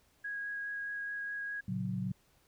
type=tone with vibrato; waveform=sine; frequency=1649 Hz; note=G#6; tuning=13 cents flat; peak=-36 dBFS; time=0.24-1.61 s; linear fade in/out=10 ms; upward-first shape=sine; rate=4.8 Hz; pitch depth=9 cents each way
type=chord; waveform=sine; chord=F# major; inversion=first; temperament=just; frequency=115.62 / 138.75 / 185 Hz; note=A#2 / C#3 / F#3; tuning=-14 / +2 / 0 cents; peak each=-38 / -40 / -35 dBFS; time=1.68-2.12 s; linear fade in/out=5 ms
effects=pink hiss -69 dBFS RMS until 2.47 s